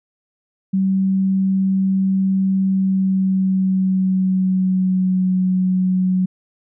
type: tone with pitch glide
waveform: sine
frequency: 191.5 to 185.08 Hz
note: G3 to F#3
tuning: -40 to +1 cents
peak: -14 dBFS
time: 0.73-6.26 s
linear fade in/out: 10 ms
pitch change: -59 cents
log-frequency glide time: 2.64-5.33 s
effects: none